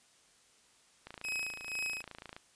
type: click train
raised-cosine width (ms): 0.3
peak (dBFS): -29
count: 37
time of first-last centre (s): 1.07-2.365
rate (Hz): 27.8
type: tone with tremolo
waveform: 40% pulse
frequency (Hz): 2548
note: D#7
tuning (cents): +41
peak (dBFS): -32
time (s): 1.24-2.02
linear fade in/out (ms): 2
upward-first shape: sine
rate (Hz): 2.1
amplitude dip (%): 75
effects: white hiss -65 dBFS RMS until 2.55 s + resampled to 22050 Hz